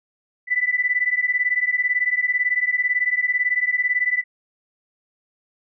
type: beating tone pair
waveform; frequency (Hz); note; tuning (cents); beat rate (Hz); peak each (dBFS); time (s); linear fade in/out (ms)
sine; 1978 / 1996; B6 / B6; +2 / +18; 18; -21; 0.47-4.24; 50
effects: none